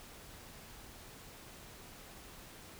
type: silence
effects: pink hiss -53 dBFS RMS until 2.79 s